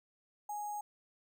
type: tone with sample-and-hold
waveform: sine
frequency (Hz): 830.6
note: G#5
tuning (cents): 0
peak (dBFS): -37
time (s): 0.49-0.81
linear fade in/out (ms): 5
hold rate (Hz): 7350
effects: none